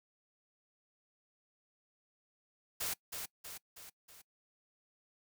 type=noise with echo; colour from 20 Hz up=white; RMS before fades=-37 dBFS; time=2.8-2.94 s; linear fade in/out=10 ms; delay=320 ms; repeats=4; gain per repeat=-5 dB; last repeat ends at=4.22 s; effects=noise-tail reverb RT60 0.1 s tail -23 dB re dry